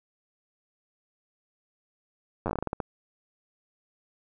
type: slowing click train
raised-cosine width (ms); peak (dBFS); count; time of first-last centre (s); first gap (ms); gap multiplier
1; -15; 12; 2.46-2.802; 9; 1.23
effects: none